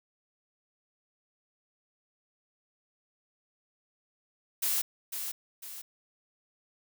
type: noise with echo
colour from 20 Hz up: blue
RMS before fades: -29 dBFS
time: 4.62-4.82 s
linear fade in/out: 10 ms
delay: 500 ms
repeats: 2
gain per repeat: -7 dB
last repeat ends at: 5.82 s
effects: none